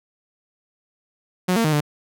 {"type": "tone with pitch steps", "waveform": "sawtooth", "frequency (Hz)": [182.3, 228.7, 154.4, 148], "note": ["F#3", "A#3", "D#3", "D3"], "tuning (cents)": [-25, -33, -13, 14], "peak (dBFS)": -13, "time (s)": [1.48, 1.808], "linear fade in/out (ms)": 10, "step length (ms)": 82, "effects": []}